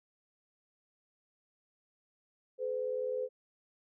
sine tone pair together, 428.6 / 507.9 Hz, A4 / B4, -45 / +48 cents, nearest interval minor third, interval 293 cents, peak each -38 / -33 dBFS, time 2.58-3.29 s, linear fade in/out 50 ms, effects none

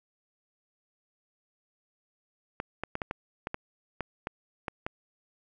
clicks, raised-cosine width 0.5 ms, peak -17 dBFS, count 11, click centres 2.601 / 2.836 / 2.954 / 3.018 / 3.111 / 3.471 / 3.544 / 4.007 / 4.271 / 4.682 / 4.865 s, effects none

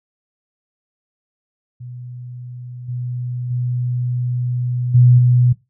sine tone with level steps, 123.47 Hz, B2, in tune, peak -30 / -22 / -18 / -7 / -10 dBFS, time 1.8-5.53 s, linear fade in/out 10 ms, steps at 2.88 / 3.5 / 4.94 / 5.18 s, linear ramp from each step 10 ms, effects noise-tail reverb RT60 0.2 s tail -17 dB re dry

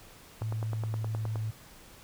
sine tone with pitch glide, 110 to 109.24 Hz, A2 to A2, 0 to -12 cents, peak -30 dBFS, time 0.41-1.51 s, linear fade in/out 10 ms, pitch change -12 cents, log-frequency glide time 0.72-1.4 s
click train, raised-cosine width 1 ms, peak -24 dBFS, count 10, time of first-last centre 0.42-1.357 s, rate 9.6 Hz
effects pink hiss -53 dBFS RMS until 2.03 s

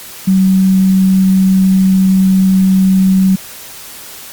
sine tone, 189.7 Hz, F#3, 43 cents sharp, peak -6 dBFS, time 0.27-3.36 s, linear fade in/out 10 ms, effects white hiss -31 dBFS RMS until 4.32 s + Opus 48 kbps

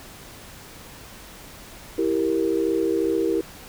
sine chord, E diminished, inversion none, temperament equal, 329.6 / 392 / 466.2 Hz, E4 / G4 / Bb4, 0 / 0 / 0 cents, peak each -23 / -24 / -25 dBFS, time 1.98-3.41 s, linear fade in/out 5 ms, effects pink hiss -43 dBFS RMS until 3.68 s

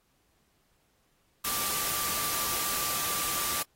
sine tone in noise, 1174.7 Hz, D6, in tune, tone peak -38 dBFS, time 1.44-3.63 s, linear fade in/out 10 ms, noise white, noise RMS -31 dBFS, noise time 1.44-3.63 s, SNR -10 dB, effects pink hiss -71 dBFS RMS until 3.75 s + AAC 48 kbps

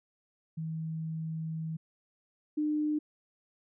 sine tone pair in turn, 160.3 / 301.8 Hz, E3 / D4, -48 / +47 cents, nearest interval major seventh, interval 1095 cents, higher second, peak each -33 / -27 dBFS, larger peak second, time 0.57-1.77 / 2.57-2.99 s, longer first, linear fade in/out 10 ms, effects none

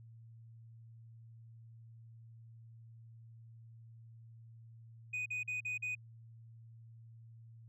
sine tone bursts, 2489 Hz, D#7, in tune, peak -33 dBFS, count 5, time 5.13-5.952 s, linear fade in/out 10 ms, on 130 ms, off 43 ms, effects tanh soft clip ceiling -35 dBFS + added 114 Hz sine -53 dBFS peak until 7.68 s

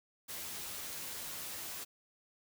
white noise with comb filter, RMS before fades -43 dBFS, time 0.28-1.85 s, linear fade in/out 20 ms, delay 12 ms, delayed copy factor +0.5, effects none

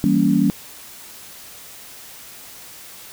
sine chord, E diminished seventh, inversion none, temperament equal with one note detuned, 164.81 / 196 / 233.1 / 280.6 Hz, E3 / G3 / Bb3 / Db4, 0 / 0 / 0 / +21 cents, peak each -22 / -18 / -19 / -18 dBFS, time 0.04-0.5 s, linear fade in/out 0 ms, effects white hiss -40 dBFS RMS until 3.12 s

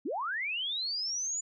sine linear sweep, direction up, 220.2 to 7050 Hz, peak -31 dBFS, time 0.05-1.41 s, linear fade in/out 10 ms, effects none

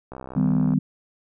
click train, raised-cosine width 1 ms, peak -22 dBFS, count 41, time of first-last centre 0.12-0.736 s, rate 64.9 Hz
sine chord, Eb augmented, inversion none, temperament equal with one note detuned, 155.56 / 196 / 253.4 Hz, Eb3 / G3 / B3, 0 / 0 / +45 cents, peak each -22 dBFS, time 0.36-0.79 s, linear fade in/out 5 ms
effects none

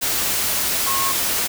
sine tone in noise, 1086 Hz, C#6, 36 cents flat, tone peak -22 dBFS, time 0.86-1.13 s, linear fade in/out 20 ms, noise white, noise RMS -21 dBFS, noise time 0.01-1.48 s, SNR -4 dB, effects none

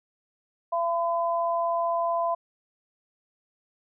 sine tone pair together, 678.9 / 1012 Hz, F5 / B5, -49 / +42 cents, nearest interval perfect fifth, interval 691 cents, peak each -25 / -27 dBFS, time 0.72-2.35 s, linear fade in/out 10 ms, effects none

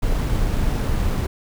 brown noise with sample-and-hold, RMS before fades -20 dBFS, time 0.02-1.27 s, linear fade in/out 10 ms, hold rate 11025 Hz, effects none

